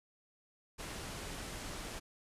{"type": "low-pass noise", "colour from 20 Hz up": "pink", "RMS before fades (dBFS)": -44, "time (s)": [0.78, 2], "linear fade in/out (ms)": 20, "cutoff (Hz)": 11000, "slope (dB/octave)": 24, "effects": ["resampled to 32000 Hz"]}